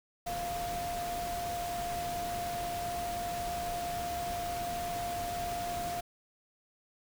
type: tone in noise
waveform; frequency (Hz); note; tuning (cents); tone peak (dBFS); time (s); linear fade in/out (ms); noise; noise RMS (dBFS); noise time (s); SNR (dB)
sine; 698.5; F5; 0; -34; 0.26-6.01; 10; pink; -41; 0.26-6.01; +4
effects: none

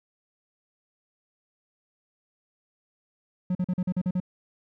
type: tone bursts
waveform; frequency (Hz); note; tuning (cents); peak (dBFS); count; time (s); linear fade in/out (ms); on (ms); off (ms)
triangle; 181.5; F#3; -33; -21; 8; 3.5-4.202; 5; 51; 42
effects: none

